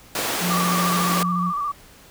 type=high-pass noise; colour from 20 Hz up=pink; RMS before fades=-25 dBFS; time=0.15-1.23 s; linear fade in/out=2 ms; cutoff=290 Hz; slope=12 dB/octave
type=tone; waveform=sine; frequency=177.4 Hz; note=F3; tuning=27 cents sharp; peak=-22 dBFS; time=0.4-1.53 s; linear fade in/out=50 ms
type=tone with vibrato; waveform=sine; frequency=1165 Hz; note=D6; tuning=14 cents flat; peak=-22 dBFS; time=0.5-1.72 s; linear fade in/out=10 ms; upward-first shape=square; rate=14 Hz; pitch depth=44 cents each way
effects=pink hiss -48 dBFS RMS until 2.1 s